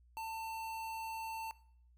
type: tone with notch filter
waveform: square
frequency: 895 Hz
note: A5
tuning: 29 cents sharp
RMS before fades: -42 dBFS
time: 0.17-1.51 s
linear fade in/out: 0 ms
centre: 5600 Hz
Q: 2
effects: noise-tail reverb RT60 0.6 s tail -19 dB re dry + added 60 Hz sine -62 dBFS peak until 1.97 s